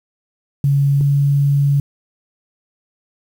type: tone pair in turn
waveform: sine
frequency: 140.3 / 141.44 Hz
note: C#3 / C#3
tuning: +21 / +35 cents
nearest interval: unison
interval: 14 cents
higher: second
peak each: -11 dBFS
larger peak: neither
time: 0.64-1.01 / 1.01-1.8 s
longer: second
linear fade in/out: 2 ms
effects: 7-bit